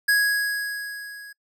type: tone with level ramp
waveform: square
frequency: 1661.2 Hz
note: G#6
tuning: in tune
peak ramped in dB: -16 to -40 dBFS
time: 0.08-1.33 s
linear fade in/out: 10 ms
effects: noise-tail reverb RT60 0.1 s tail -26 dB re dry